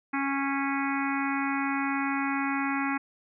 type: harmonic tone with a mistuned harmonic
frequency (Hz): 275.6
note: C#4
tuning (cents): -10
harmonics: 1 / 3 / 4 / 5 / 6 / 7 / 8 / 9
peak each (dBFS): -29 / -34 / -35 / -36 / -37 / -37 / -38 / -39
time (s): 0.13-2.98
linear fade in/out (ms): 10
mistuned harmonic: 7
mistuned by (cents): +32
effects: none